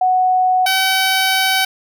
sine / 10% pulse tone pair in turn, 740 / 762.1 Hz, F#5 / G5, 0 / -49 cents, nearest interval minor second, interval 51 cents, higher second, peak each -11 / -5 dBFS, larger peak second, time 0.01-0.66 / 0.66-1.65 s, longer second, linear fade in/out 5 ms, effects none

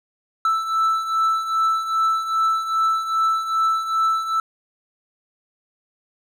triangle beating tone pair, 1318.5 / 1321 Hz, E6 / E6, 0 / +3 cents, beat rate 2.5 Hz, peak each -23 / -17 dBFS, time 0.45-4.4 s, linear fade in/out 2 ms, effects none

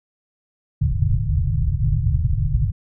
white low-pass noise, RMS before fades -19 dBFS, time 0.81-2.72 s, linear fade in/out 10 ms, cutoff 150 Hz, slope 96 dB/octave, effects none

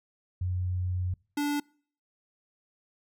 sine / square tone pair in turn, 90.8 / 290.7 Hz, F#2 / D4, -32 / -18 cents, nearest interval octave + minor sixth, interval 2014 cents, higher second, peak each -27 dBFS, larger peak neither, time 0.41-1.14 / 1.37-1.6 s, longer first, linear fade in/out 5 ms, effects noise-tail reverb RT60 0.5 s tail -26 dB re dry

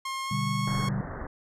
sawtooth tone with pitch glide, 1069 to 1094 Hz, C6 to C#6, +37 to -23 cents, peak -27 dBFS, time 0.05-0.89 s, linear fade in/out 5 ms, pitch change +40 cents, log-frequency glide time 0.24-0.36 s
sine chord, G major, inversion first, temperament just, 122.5 / 147 / 196 Hz, B2 / D3 / G3, -14 / +2 / 0 cents, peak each -31 dBFS, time 0.31-1.01 s, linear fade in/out 5 ms
pink low-pass noise, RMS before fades -37 dBFS, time 0.67-1.27 s, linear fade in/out 5 ms, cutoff 1900 Hz, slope 96 dB/octave
effects low-pass 10000 Hz 12 dB/octave

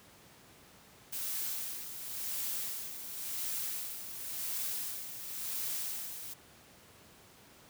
blue noise with tremolo, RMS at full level -36 dBFS, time 1.12-6.34 s, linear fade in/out 10 ms, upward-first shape sine, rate 0.93 Hz, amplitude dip 60%, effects pink hiss -58 dBFS RMS until 7.69 s + high-pass 80 Hz 12 dB/octave

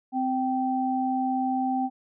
sine tone pair together, 258.7 / 778 Hz, C4 / G5, -19 / -13 cents, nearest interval octave + perfect fifth, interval 1906 cents, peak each -26 dBFS, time 0.12-1.9 s, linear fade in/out 50 ms, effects none

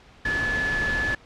sine tone in noise, 1721 Hz, A6, 39 cents flat, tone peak -23 dBFS, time 0.25-1.15 s, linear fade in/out 5 ms, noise pink, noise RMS -30 dBFS, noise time 0.25-1.15 s, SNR +4 dB, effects pink hiss -51 dBFS RMS until 1.25 s + low-pass 4000 Hz 12 dB/octave

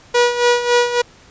sawtooth tone with tremolo, 483.5 Hz, B4, 37 cents flat, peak -6 dBFS, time 0.14-1.02 s, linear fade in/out 10 ms, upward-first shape sine, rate 3.6 Hz, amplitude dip 70%, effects pink hiss -46 dBFS RMS until 1.3 s + resampled to 16000 Hz

